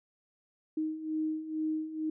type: beating tone pair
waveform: sine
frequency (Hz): 311.1 / 313.3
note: D#4 / D#4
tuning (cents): 0 / +12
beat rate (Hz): 2.2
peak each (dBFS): -37 / -32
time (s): 0.77-2.1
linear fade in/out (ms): 5
effects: none